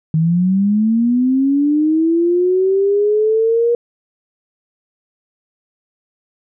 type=linear sweep; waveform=sine; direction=up; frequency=155.56 to 477 Hz; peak=-11 dBFS; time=0.14-3.75 s; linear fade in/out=2 ms; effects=none